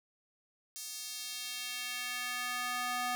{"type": "tone with high-pass filter sweep", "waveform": "square", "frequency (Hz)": 246.9, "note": "B3", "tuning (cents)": 0, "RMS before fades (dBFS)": -38, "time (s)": [0.76, 3.15], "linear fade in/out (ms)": 0, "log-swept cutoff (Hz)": [6100, 840], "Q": 1.2, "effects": []}